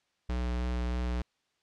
square tone with vibrato, 61 Hz, B1, 21 cents flat, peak -30 dBFS, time 0.29-1.22 s, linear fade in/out 5 ms, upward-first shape sine, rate 3.2 Hz, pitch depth 12 cents each way, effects white hiss -75 dBFS RMS until 1.62 s + low-pass 5000 Hz 12 dB/octave

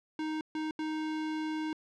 square tone bursts at uneven times, 311.6 Hz, D#4, 3 cents sharp, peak -33 dBFS, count 3, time 0.19-0.41 / 0.55-0.71 / 0.79-1.73 s, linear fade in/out 2 ms, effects low-pass 4000 Hz 12 dB/octave

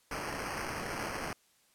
blue noise with sample-and-hold, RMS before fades -38 dBFS, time 0.11-1.33 s, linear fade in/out 2 ms, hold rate 3675 Hz, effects white hiss -68 dBFS RMS until 1.74 s + low-pass 12000 Hz 12 dB/octave

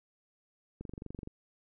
click train, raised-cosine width 3 ms, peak -29 dBFS, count 12, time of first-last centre 0.81-1.274 s, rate 23.7 Hz, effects none

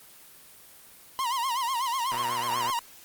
45% pulse tone with vibrato, 1000 Hz, B5, 21 cents sharp, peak -26 dBFS, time 1.19-2.79 s, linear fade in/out 0 ms, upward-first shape sine, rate 8.1 Hz, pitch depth 140 cents each way
click train, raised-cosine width 0.5 ms, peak -21 dBFS, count 71, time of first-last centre 2.12-2.699 s, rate 121 Hz
effects white hiss -51 dBFS RMS until 3.04 s + Opus 24 kbps

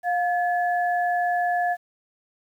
sine tone pair together, 709 / 1714.8 Hz, F5 / A6, +26 / -45 cents, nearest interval octave + minor third, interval 1529 cents, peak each -21 / -28 dBFS, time 0.03-1.77 s, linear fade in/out 50 ms, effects 9-bit

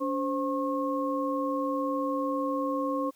sine tone cluster, 283.9 / 522 / 1083 Hz, C#4 / C5 / C#6, +41 / -4 / -41 cents, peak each -30 / -31 / -32 dBFS, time 0-3.11 s, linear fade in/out 20 ms, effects white hiss -64 dBFS RMS until 3.15 s

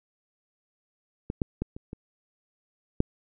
clicks, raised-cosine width 3 ms, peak -17 / -12 / -15 / -26 / -24 / -8 dBFS, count 6, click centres 1.301 / 1.418 / 1.62 / 1.765 / 1.931 / 3.004 s, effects none

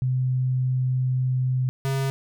sine / square tone pair in turn, 128.3 / 135.49 Hz, C3 / C#3, -34 / -39 cents, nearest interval minor second, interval 95 cents, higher second, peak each -20 / -23 dBFS, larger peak first, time 0.02-1.69 / 1.85-2.1 s, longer first, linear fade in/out 0 ms, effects none

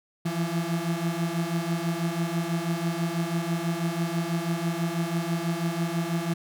35% pulse beating tone pair, 165.5 / 171.6 Hz, E3 / F3, +7 / -30 cents, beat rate 6.1 Hz, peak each -27 dBFS, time 0.25-6.34 s, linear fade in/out 10 ms, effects none

